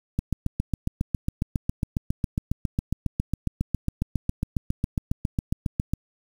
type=click train; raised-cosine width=5 ms; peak=-11 dBFS; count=43; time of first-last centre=0.19-5.936 s; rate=7.31 Hz; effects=7-bit